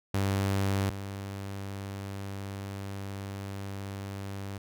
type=tone pair in turn; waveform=sawtooth; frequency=98 / 98.56 Hz; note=G2 / G2; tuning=0 / +10 cents; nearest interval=unison; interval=10 cents; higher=second; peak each=-22 / -32 dBFS; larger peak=first; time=0.14-0.9 / 0.9-4.58 s; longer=second; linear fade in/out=5 ms; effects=none